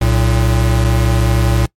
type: tone pair together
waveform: square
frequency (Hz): 61.74 / 113.89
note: B1 / A#2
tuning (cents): 0 / -40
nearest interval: major seventh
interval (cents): 1060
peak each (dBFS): -14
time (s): 0.01-1.66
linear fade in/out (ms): 5
effects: noise-tail reverb RT60 0.1 s tail -22 dB re dry + MP3 64 kbps